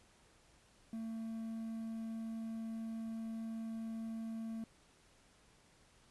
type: tone with quantisation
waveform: triangle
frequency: 224.6 Hz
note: A3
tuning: 36 cents sharp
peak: -38 dBFS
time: 0.93-4.64 s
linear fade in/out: 2 ms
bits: 11
effects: pink hiss -67 dBFS RMS until 6.1 s + resampled to 24000 Hz